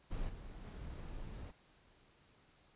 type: noise with level steps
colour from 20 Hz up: brown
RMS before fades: -41 / -49 / -46 dBFS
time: 0.1-1.52 s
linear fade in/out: 20 ms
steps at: 0.29 / 0.64 s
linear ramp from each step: 5 ms
effects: pink hiss -68 dBFS RMS until 2.75 s + resampled to 8000 Hz